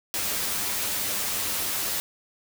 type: noise with comb filter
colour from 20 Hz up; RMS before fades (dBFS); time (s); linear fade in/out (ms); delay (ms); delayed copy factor
white; -28; 0.14-2; 0; 10; +0.5
effects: none